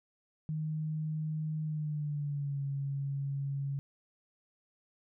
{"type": "tone with pitch glide", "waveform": "sine", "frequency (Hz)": [155.3, 139.16], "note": ["D#3", "C#3"], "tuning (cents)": [-3, 7], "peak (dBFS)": -32, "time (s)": [0.49, 3.79], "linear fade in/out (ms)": 0, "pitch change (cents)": -190, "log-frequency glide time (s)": [1.63, 2.63], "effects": []}